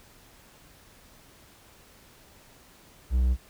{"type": "tone", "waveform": "triangle", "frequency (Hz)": 62.6, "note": "B1", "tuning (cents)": 24, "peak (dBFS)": -18, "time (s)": [3.1, 3.37], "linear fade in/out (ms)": 50, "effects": ["pink hiss -55 dBFS RMS until 3.49 s"]}